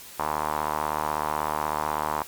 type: tone with band-pass filter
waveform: sawtooth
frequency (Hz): 76.2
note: D#2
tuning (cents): -36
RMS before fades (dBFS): -28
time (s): 0.19-2.23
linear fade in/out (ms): 5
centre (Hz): 970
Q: 3.9
effects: white hiss -44 dBFS RMS until 2.27 s + Opus 48 kbps